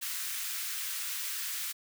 white high-pass noise, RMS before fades -36 dBFS, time 0.01-1.73 s, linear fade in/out 20 ms, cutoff 1300 Hz, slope 24 dB/octave, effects none

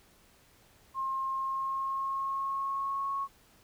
sine tone with pitch glide, 1067 to 1100.8 Hz, C6 to C#6, +34 to -12 cents, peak -30 dBFS, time 0.94-3.28 s, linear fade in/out 50 ms, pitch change +54 cents, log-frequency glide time 1.32-3.13 s, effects pink hiss -62 dBFS RMS until 3.63 s

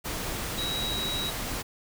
sine tone in noise, 3851 Hz, B7, 44 cents flat, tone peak -30 dBFS, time 0.57-1.31 s, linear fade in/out 20 ms, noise pink, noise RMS -33 dBFS, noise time 0.04-1.63 s, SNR 0 dB, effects none

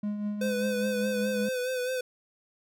triangle tone with tremolo, 207.7 Hz, G#3, in tune, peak -25 dBFS, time 0.03-1.49 s, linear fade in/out 5 ms, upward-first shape triangle, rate 5.2 Hz, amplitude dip 50%
square tone with vibrato, 506 Hz, B4, 42 cents sharp, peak -29 dBFS, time 0.41-2.01 s, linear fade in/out 5 ms, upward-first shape sine, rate 4.8 Hz, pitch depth 42 cents each way
effects none

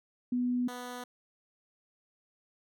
sine / 10% pulse tone pair in turn, 246.9 / 246.9 Hz, B3 / B3, 0 / 0 cents, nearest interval unison, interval 0 cents, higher neither, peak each -27 / -31 dBFS, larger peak first, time 0.32-0.68 / 0.68-1.04 s, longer neither, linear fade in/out 5 ms, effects none

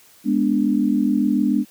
sine chord, G# diminished, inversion none, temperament equal, 207.7 / 246.9 / 293.7 Hz, G#3 / B3 / D4, 0 / 0 / 0 cents, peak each -20 dBFS, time 0.24-1.65 s, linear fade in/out 50 ms, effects white hiss -51 dBFS RMS until 1.7 s + high-pass 80 Hz 12 dB/octave

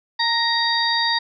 harmonic tone with a mistuned harmonic, 937 Hz, A#5, 9 cents sharp, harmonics 1 / 2 / 4 / 5, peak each -23 / -23 / -23 / -23 dBFS, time 0.19-1.19 s, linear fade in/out 10 ms, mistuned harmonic 1, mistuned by -23 cents, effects none

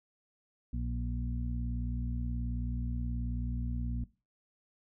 harmonic tone with a mistuned harmonic, 60 Hz, B1, 49 cents flat, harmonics 1 / 2 / 3 / 4, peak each -34 / -39 / -44 / -41 dBFS, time 0.73-4.04 s, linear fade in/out 5 ms, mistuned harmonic 2, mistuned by -19 cents, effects noise-tail reverb RT60 0.3 s tail -18 dB re dry

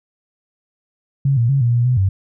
sine tone with pitch steps, 137.9 / 117.3 / 137.9 / 119.1 / 119.9 / 125.8 / 96 Hz, C#3 / A#2 / C#3 / A#2 / A#2 / B2 / G2, -9 / +11 / -9 / +38 / +49 / +32 / -36 cents, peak -12 dBFS, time 1.25-2.09 s, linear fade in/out 5 ms, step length 120 ms, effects none

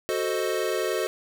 square chord, F# diminished seventh, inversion none, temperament equal, 370 / 440 / 523.3 / 622.3 Hz, F#4 / A4 / C5 / Eb5, 0 / 0 / 0 / 0 cents, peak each -30 / -30 / -32 / -32 dBFS, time 0.09-1.07 s, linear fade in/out 0 ms, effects none

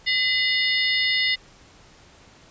harmonic tone with a mistuned harmonic, 724 Hz, F#5, 38 cents flat, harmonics 3 / 4 / 5 / 6 / 7, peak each -22 / -27 / -26 / -28 / -30 dBFS, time 0.06-1.36 s, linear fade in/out 20 ms, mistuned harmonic 3, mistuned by -120 cents, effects pink hiss -51 dBFS RMS until 2.5 s + resampled to 16000 Hz

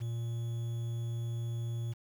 triangle tone with quantisation, 116.9 Hz, A#2, 5 cents sharp, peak -31 dBFS, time 0-1.94 s, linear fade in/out 20 ms, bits 9, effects none

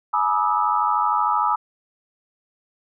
sine tone cluster, 848 / 968 / 1204 / 1297 Hz, G#5 / B5 / D6 / E6, +36 / -35 / +43 / -28 cents, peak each -23 dBFS, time 0.13-1.56 s, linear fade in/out 10 ms, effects none

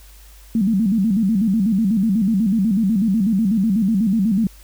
sine tone with vibrato, 207.7 Hz, G#3, in tune, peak -14 dBFS, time 0.55-4.47 s, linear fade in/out 2 ms, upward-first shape square, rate 8.1 Hz, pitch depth 150 cents each way, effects added 50 Hz sine -42 dBFS peak until 4.63 s + white hiss -49 dBFS RMS until 4.63 s

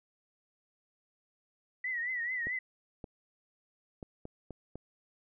sine tone with vibrato, 1949 Hz, B6, 23 cents flat, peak -32 dBFS, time 1.84-2.59 s, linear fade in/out 5 ms, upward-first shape triangle, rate 4.6 Hz, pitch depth 110 cents each way
clicks, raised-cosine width 2 ms, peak -29 dBFS, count 6, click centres 2.47 / 3.042 / 4.028 / 4.254 / 4.507 / 4.756 s
effects none

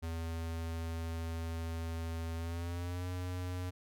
square tone with pitch glide, 82.41 to 90.39 Hz, E2 to F#2, 0 to -40 cents, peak -37 dBFS, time 0.02-3.71 s, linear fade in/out 20 ms, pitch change +160 cents, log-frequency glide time 2.36-3.07 s, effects none

